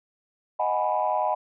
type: chord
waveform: sine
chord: G# minor seventh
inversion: second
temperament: equal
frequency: 622.3 / 740 / 830.6 / 987.8 Hz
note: D#5 / F#5 / G#5 / B5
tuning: 0 / 0 / 0 / 0 cents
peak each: -27 dBFS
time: 0.59-1.35 s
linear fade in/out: 10 ms
effects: tanh soft clip ceiling -13 dBFS